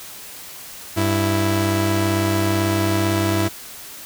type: tone pair together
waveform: sawtooth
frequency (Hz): 98 / 329.6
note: G2 / E4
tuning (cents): 0 / 0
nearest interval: octave + major sixth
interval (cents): 2100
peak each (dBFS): -16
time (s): 0.96-3.49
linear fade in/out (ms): 20
effects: white hiss -37 dBFS RMS until 4.05 s